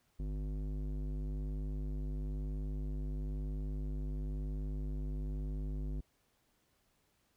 square tone with low-pass filter, 50.5 Hz, G#1, 48 cents flat, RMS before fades -38 dBFS, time 0.19-6.01 s, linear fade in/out 10 ms, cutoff 280 Hz, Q 1.1, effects pink hiss -75 dBFS RMS until 7.36 s

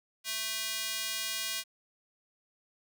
square tone with high-pass filter, 220 Hz, A3, in tune, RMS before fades -35 dBFS, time 0.24-1.64 s, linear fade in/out 50 ms, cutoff 3000 Hz, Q 0.87, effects none

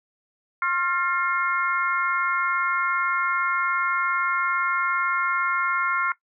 harmonic tone with a mistuned harmonic, 356.5 Hz, F4, 36 cents sharp, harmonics 3 / 4 / 5 / 6, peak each -26 / -23 / -34 / -28 dBFS, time 0.62-6.12 s, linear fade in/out 2 ms, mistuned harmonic 4, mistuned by -48 cents, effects noise-tail reverb RT60 0.1 s tail -18 dB re dry

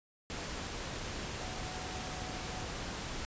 sine tone in noise, 740 Hz, F#5, in tune, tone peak -48 dBFS, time 1.41-2.65 s, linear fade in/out 0 ms, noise pink, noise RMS -40 dBFS, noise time 0.3-3.25 s, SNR -11 dB, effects resampled to 16000 Hz

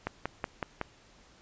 click train, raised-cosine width 0.5 ms, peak -16 dBFS, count 5, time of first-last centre 0.07-0.813 s, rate 5.38 Hz, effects pink hiss -59 dBFS RMS until 1.41 s + resampled to 16000 Hz

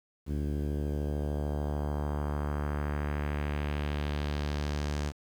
sawtooth tone with low-pass filter sweep, 73.42 Hz, D2, in tune, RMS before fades -32 dBFS, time 0.26-5.13 s, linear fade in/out 50 ms, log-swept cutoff 300 to 7000 Hz, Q 1.5, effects 9-bit

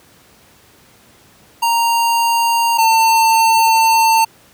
square tone pair in turn, 930 / 899.4 Hz, A#5 / A5, -4 / +38 cents, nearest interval minor second, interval 58 cents, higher first, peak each -13 / -10 dBFS, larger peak second, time 1.62-2.78 / 2.78-4.25 s, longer second, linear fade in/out 10 ms, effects pink hiss -48 dBFS RMS until 4.53 s + high-pass 80 Hz 12 dB/octave

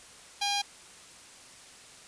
10% pulse tone with notch filter, 809 Hz, G#5, 46 cents flat, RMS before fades -29 dBFS, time 0.41-0.62 s, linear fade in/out 10 ms, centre 1800 Hz, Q 1.2, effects white hiss -51 dBFS RMS until 2.07 s + resampled to 22050 Hz

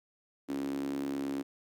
sawtooth tone with high-pass filter, 69.3 Hz, C#2, in tune, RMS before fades -35 dBFS, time 0.48-1.43 s, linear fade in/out 20 ms, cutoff 290 Hz, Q 8.3, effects none

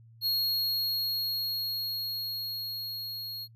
square tone with level ramp, 4297 Hz, C8, 45 cents sharp, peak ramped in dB -26 to -37 dBFS, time 0.21-3.48 s, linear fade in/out 50 ms, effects noise-tail reverb RT60 0.1 s tail -22 dB re dry + added 114 Hz sine -52 dBFS peak until 3.55 s

